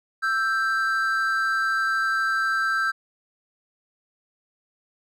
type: tone pair together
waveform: triangle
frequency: 1324.9 / 1572 Hz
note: E6 / G6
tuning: +8 / +4 cents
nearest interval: minor third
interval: 296 cents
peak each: -23 / -21 dBFS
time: 0.22-2.92 s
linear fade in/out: 20 ms
effects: none